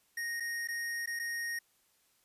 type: tone with dropouts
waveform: square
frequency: 1864.7 Hz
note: A#6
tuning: in tune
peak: -35 dBFS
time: 0.17-1.59 s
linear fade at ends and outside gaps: 5 ms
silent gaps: 0.4-0.404 / 0.675-0.685 / 1.06-1.073 / 1.192-1.196 s
effects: white hiss -71 dBFS RMS until 2.24 s + resampled to 32000 Hz